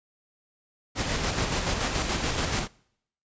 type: noise with tremolo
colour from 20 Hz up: pink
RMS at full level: -26 dBFS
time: 0.95-2.68 s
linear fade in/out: 50 ms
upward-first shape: square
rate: 7 Hz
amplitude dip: 35%
effects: noise-tail reverb RT60 0.7 s tail -24 dB re dry + resampled to 16000 Hz